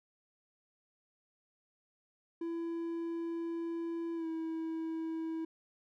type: tone with pitch glide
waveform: triangle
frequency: 334.6 to 324.1 Hz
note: E4 to E4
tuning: +26 to -29 cents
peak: -33 dBFS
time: 2.41-5.45 s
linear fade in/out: 5 ms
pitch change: -55 cents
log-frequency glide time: 4.15-4.27 s
effects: none